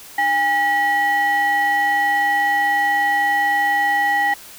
triangle ring-modulated tone, 558 Hz, C#5, 11 cents sharp, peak -10 dBFS, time 0.18-4.34 s, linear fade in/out 5 ms, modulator 1370 Hz, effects white hiss -40 dBFS RMS until 4.58 s

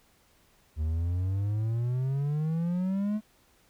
triangle exponential sweep, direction up, 75.4 to 217 Hz, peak -24 dBFS, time 0.76-3.21 s, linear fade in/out 50 ms, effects pink hiss -64 dBFS RMS until 3.69 s

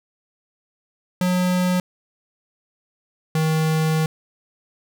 square tone pair in turn, 181.2 / 158.01 Hz, F#3 / D#3, -36 / +27 cents, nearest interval major second, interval 237 cents, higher first, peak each -18 dBFS, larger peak neither, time 1.21-1.8 / 3.35-4.06 s, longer second, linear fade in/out 2 ms, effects none

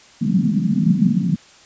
pink band-pass noise, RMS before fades -17 dBFS, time 0.21-1.36 s, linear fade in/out 10 ms, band 160 to 230 Hz, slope 48 dB/octave, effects white hiss -47 dBFS RMS until 1.65 s + resampled to 16000 Hz

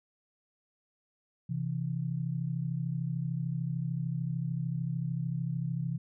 sine tone pair together, 131.42 / 164.81 Hz, C3 / E3, +8 / 0 cents, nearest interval major third, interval 392 cents, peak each -33 / -33 dBFS, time 1.49-5.98 s, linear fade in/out 10 ms, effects none

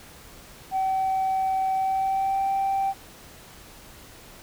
sine tone with pitch glide, 764 to 780.5 Hz, G5 to G5, -45 to -8 cents, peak -20 dBFS, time 0.71-2.94 s, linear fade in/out 50 ms, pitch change +37 cents, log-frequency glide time 1.75-2.44 s, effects tanh soft clip ceiling -19 dBFS + pink hiss -47 dBFS RMS until 4.42 s

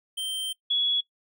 square / sine tone pair in turn, 3133 / 3370 Hz, G7 / G#7, -2 / +25 cents, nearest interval minor second, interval 127 cents, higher second, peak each -29 / -21 dBFS, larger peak second, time 0.17-0.53 / 0.7-1.01 s, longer first, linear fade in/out 10 ms, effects noise-tail reverb RT60 0.1 s tail -21 dB re dry

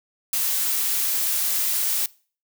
blue noise, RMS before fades -23 dBFS, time 0.33-2.06 s, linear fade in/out 2 ms, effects noise-tail reverb RT60 0.4 s tail -22 dB re dry

